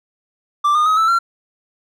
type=tone with pitch steps; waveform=triangle; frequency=1174.7 / 1220.3 / 1267.8 / 1317 / 1368.2 Hz; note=D6 / D#6 / D#6 / E6 / F6; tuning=0 / -34 / +32 / -2 / -36 cents; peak=-10 dBFS; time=0.64-1.19 s; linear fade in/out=10 ms; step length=110 ms; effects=none